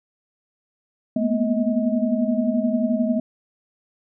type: tone cluster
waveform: sine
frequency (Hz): 215.3 / 234.8 / 246.1 / 633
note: A3 / A#3 / B3 / D#5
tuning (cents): -37 / +13 / -6 / +30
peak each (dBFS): -24 / -23 / -23 / -26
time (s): 1.16-3.2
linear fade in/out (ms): 5
effects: none